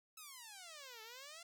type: exponential two-way sweep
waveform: 5% pulse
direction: down then up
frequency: 1318.5 to 431.1 to 698 Hz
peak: -40 dBFS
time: 0.17-1.43 s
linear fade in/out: 5 ms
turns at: 1.02 s
effects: none